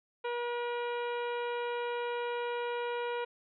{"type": "harmonic tone with a mistuned harmonic", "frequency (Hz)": 480, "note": "B4", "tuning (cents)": -49, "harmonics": [1, 2, 3, 4, 5, 6, 7, 8], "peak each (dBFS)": [-34, -38, -43, -49, -46, -50, -55, -56], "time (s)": [0.24, 3.25], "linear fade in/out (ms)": 10, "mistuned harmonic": 7, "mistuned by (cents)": -29, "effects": []}